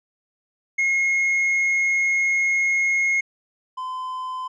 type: tone pair in turn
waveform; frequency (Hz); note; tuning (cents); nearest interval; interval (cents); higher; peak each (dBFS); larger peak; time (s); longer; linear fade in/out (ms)
triangle; 2157 / 1023.3; C#7 / C6; -48 / -39; octave + minor second; 1291; first; -16 / -25; first; 0.78-3.21 / 3.77-4.48; first; 10
effects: resampled to 22050 Hz